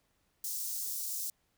white high-pass noise, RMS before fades -37 dBFS, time 0.44-1.3 s, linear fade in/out 2 ms, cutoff 5200 Hz, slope 24 dB/octave, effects pink hiss -75 dBFS RMS until 1.57 s

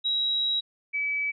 sine tone pair in turn, 3855 / 2292 Hz, B7 / D7, -43 / -43 cents, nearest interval major sixth, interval 900 cents, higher first, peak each -23 / -25 dBFS, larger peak first, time 0.04-0.61 / 0.93-1.32 s, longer first, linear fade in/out 20 ms, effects none

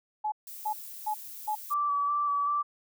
sine tone bursts, 852 Hz, G#5, 44 cents sharp, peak -27 dBFS, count 4, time 0.24-1.554 s, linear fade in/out 10 ms, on 81 ms, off 330 ms
violet noise, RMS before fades -43 dBFS, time 0.47-1.74 s, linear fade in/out 2 ms
sine tone with vibrato, 1157 Hz, D6, 26 cents flat, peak -25 dBFS, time 1.7-2.63 s, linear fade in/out 20 ms, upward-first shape square, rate 2.6 Hz, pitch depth 17 cents each way
effects none

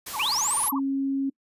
white noise, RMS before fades -35 dBFS, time 0.06-0.69 s, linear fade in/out 10 ms
sine tone with vibrato, 987.8 Hz, B5, in tune, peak -29 dBFS, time 0.13-0.8 s, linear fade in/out 20 ms, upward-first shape sine, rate 16 Hz, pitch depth 290 cents each way
sine linear sweep, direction up, 2181 to 11840 Hz, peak -23 dBFS, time 0.19-0.71 s, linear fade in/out 10 ms
sine tone, 272.5 Hz, C#4, 29 cents flat, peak -23 dBFS, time 0.72-1.3 s, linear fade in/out 10 ms
effects noise-tail reverb RT60 0.1 s tail -25 dB re dry + resampled to 32000 Hz

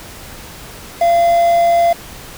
triangle tone with quantisation, 685 Hz, F5, 34 cents flat, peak -7 dBFS, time 1.01-1.93 s, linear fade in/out 5 ms, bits 5, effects pink hiss -34 dBFS RMS until 2.37 s

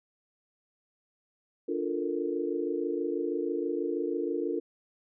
sine chord, Bb major seventh, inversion first, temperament equal, 293.7 / 349.2 / 440 / 466.2 Hz, D4 / F4 / A4 / Bb4, 0 / 0 / 0 / 0 cents, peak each -34 / -32 / -35 / -35 dBFS, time 1.68-4.6 s, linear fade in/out 10 ms, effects none

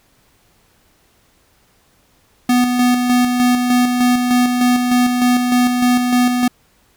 square tone with tremolo, 246.9 Hz, B3, in tune, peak -11 dBFS, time 2.49-6.48 s, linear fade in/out 5 ms, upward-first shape square, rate 3.3 Hz, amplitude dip 40%, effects pink hiss -56 dBFS RMS until 6.96 s

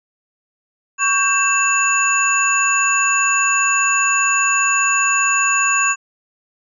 sine tone cluster, 1120 / 1575 / 2662 / 6860 Hz, C#6 / G6 / E7 / A8, +18 / +8 / +16 / -45 cents, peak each -19 dBFS, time 0.98-5.96 s, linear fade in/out 50 ms, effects none

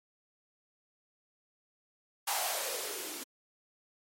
violet noise with band-pass filter sweep, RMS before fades -36 dBFS, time 2.27-3.24 s, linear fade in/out 10 ms, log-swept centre 870 to 270 Hz, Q 4.6, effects MP3 64 kbps

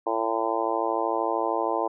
harmonic tone, 113 Hz, A2, 47 cents sharp, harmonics 3 / 4 / 5 / 6 / 7 / 8 / 9, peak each -31 / -31 / -31 / -31 / -31 / -31 / -31 dBFS, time 0.06-1.88 s, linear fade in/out 10 ms, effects none

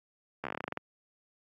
slowing click train, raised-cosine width 0.5 ms, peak -19 dBFS, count 13, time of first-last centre 0.44-0.773 s, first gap 13 ms, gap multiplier 1.13, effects high-pass 150 Hz 12 dB/octave + Opus 48 kbps

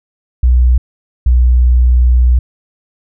sine tone pair in turn, 61.74 / 61.46 Hz, B1 / B1, 0 / -8 cents, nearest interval unison, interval 8 cents, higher first, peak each -5 dBFS, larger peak neither, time 0.43-0.78 / 1.26-2.39 s, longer second, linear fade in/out 5 ms, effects none

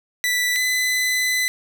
sawtooth tone pair in turn, 1975.5 / 2009 Hz, B6 / B6, 0 / +29 cents, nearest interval unison, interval 29 cents, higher second, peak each -15 dBFS, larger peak neither, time 0.24-0.56 / 0.56-1.48 s, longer second, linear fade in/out 0 ms, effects none

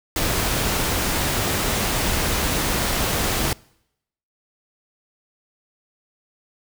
pink noise, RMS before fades -22 dBFS, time 0.16-3.53 s, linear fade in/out 2 ms, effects noise-tail reverb RT60 0.8 s tail -25 dB re dry

